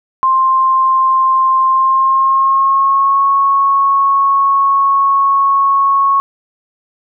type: tone with pitch glide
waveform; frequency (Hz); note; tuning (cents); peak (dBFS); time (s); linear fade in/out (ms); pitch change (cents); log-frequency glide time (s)
sine; 1052 to 1101.8; C6 to C#6; +9 to -11; -8; 0.23-6.2; 0; +80; 1.67-3.24
effects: none